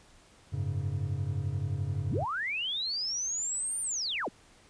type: chord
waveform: triangle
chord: F# suspended second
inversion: none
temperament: just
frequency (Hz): 92.5 / 104.06 / 138.75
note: F#2 / G#2 / C#3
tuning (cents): 0 / +4 / +2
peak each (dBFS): -32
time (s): 0.52-2.25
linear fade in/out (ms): 20
type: linear two-way sweep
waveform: sine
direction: up then down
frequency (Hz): 31.13 to 9200 to 102.6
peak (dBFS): -30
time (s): 2.09-4.29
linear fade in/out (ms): 10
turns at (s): 3.81
effects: pink hiss -59 dBFS RMS until 4.69 s + resampled to 22050 Hz